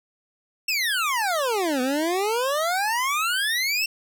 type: exponential two-way sweep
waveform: 25% pulse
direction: down then up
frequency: 2732 to 246.9 to 2732 Hz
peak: -18 dBFS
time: 0.68-3.86 s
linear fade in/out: 5 ms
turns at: 1.81 s
effects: none